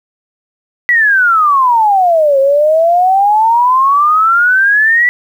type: exponential two-way sweep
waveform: sine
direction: down then up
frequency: 1975.5 to 535 to 1975.5 Hz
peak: -6 dBFS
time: 0.89-5.09 s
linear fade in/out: 0 ms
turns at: 2.39 s
effects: 7-bit